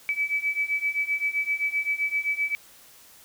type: beating tone pair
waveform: sine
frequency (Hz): 2292 / 2299.7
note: D7 / D7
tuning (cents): -43 / -37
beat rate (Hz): 7.7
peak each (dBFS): -28 / -26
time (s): 0.09-2.55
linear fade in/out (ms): 0
effects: white hiss -52 dBFS RMS until 3.24 s